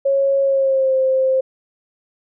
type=tone with pitch glide; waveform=sine; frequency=549 to 525.4 Hz; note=C#5 to C5; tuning=-17 to +7 cents; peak=-13 dBFS; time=0.05-1.41 s; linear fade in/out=10 ms; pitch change=-76 cents; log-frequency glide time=0.42-0.95 s; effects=none